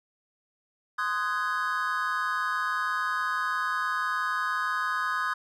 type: chord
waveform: triangle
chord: Ab dominant seventh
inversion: first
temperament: just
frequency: 1038.3 / 1245.9 / 1495.1 / 1661.2 Hz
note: C6 / Eb6 / Gb6 / Ab6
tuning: -14 / +2 / +18 / 0 cents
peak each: -31 / -28 / -31 / -31 dBFS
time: 0.98-5.34 s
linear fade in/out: 10 ms
effects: none